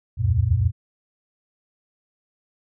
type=tone cluster; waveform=sine; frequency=68.6 / 77.3 / 82.8 / 91.1 / 117.3 Hz; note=C#2 / D#2 / E2 / F#2 / A#2; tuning=-17 / -11 / +8 / -26 / +11 cents; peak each=-27 / -29 / -27 / -20 / -21 dBFS; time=0.17-0.72 s; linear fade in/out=50 ms; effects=none